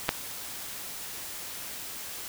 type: clicks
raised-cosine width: 0.3 ms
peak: -19 / -6 dBFS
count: 2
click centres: 0.085 / 0.091 s
effects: white hiss -39 dBFS RMS until 2.28 s